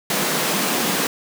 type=high-pass noise; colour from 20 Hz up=pink; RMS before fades=-21 dBFS; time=0.1-1.07 s; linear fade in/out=2 ms; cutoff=160 Hz; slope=48 dB/octave; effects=none

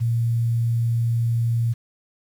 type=tone with quantisation; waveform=sine; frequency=116.54 Hz; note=A#2; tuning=in tune; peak=-18 dBFS; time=0-1.74 s; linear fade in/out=20 ms; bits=8; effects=none

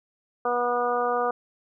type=harmonic tone; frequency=243.2 Hz; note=B3; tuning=26 cents flat; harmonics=1 / 2 / 3 / 4 / 5 / 6; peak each=-38 / -26 / -27 / -32 / -28 / -36 dBFS; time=0.45-1.31 s; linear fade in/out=5 ms; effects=none

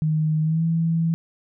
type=tone with pitch glide; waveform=sine; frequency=155.56 to 164.71 Hz; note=D#3 to E3; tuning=0 to -1 cents; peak=-18 dBFS; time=0.02-1.14 s; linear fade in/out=0 ms; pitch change=+99 cents; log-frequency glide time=0.42-0.64 s; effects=none

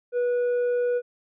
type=tone with tanh clipping; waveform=sine; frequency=487.5 Hz; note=B4; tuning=23 cents flat; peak=-22 dBFS; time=0.12-1.02 s; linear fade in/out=50 ms; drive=4 dB; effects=none

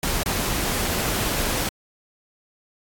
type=noise with dropouts; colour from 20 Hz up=pink; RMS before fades=-24 dBFS; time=0.03-1.69 s; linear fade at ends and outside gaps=2 ms; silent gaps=0.233-0.259 s; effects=AAC 64 kbps

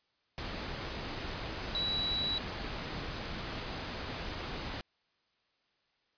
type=tone in noise; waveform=sine; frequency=3918 Hz; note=B7; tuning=15 cents flat; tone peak=-31 dBFS; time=1.75-2.38 s; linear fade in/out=0 ms; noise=pink; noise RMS=-39 dBFS; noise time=0.38-4.81 s; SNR=+5 dB; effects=white hiss -75 dBFS RMS until 6.17 s + resampled to 11025 Hz

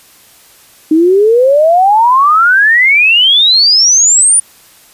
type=exponential sweep; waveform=sine; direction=up; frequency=305.6 to 9620 Hz; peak=-4 dBFS; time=0.91-4.4 s; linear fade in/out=5 ms; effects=white hiss -42 dBFS RMS until 4.93 s + resampled to 32000 Hz

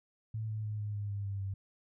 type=tone with pitch steps; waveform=sine; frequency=110 / 108.11 / 106.25 / 104.43 / 102.63 / 100.87 / 99.14 / 97.43 Hz; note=A2 / A2 / G#2 / G#2 / G#2 / G2 / G2 / G2; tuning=0 / -30 / +40 / +10 / -20 / +50 / +20 / -10 cents; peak=-34 dBFS; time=0.34-1.54 s; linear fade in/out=5 ms; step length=150 ms; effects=none

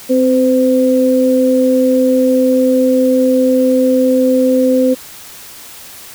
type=tone pair together; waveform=sine; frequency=259.4 / 512 Hz; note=C4 / C5; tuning=-15 / -38 cents; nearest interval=octave; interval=1177 cents; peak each=-11 dBFS; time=0.09-4.95 s; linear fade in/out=20 ms; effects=white hiss -34 dBFS RMS until 6.14 s

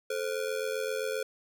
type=ring-modulated tone; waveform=square; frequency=481.3 Hz; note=B4; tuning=45 cents flat; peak=-28 dBFS; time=0.1-1.23 s; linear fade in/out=5 ms; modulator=43.8 Hz; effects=none

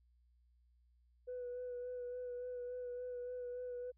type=tone with vibrato; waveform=sine; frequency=493.9 Hz; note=B4; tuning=in tune; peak=-40 dBFS; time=1.27-3.92 s; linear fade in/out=20 ms; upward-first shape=sine; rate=3.5 Hz; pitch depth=20 cents each way; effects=tanh soft clip ceiling -38 dBFS + added 60 Hz sine -68 dBFS peak until 3.97 s

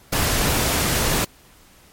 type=noise; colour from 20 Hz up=pink; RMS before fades=-20 dBFS; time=0.12-1.25 s; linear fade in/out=10 ms; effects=pink hiss -51 dBFS RMS until 1.92 s + MP3 64 kbps

